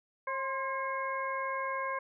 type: harmonic tone with a mistuned harmonic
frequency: 540 Hz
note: C#5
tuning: 45 cents flat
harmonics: 1 / 2 / 3 / 4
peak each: -38 / -34 / -40 / -41 dBFS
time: 0.27-1.99 s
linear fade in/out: 5 ms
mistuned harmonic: 2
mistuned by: -44 cents
effects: none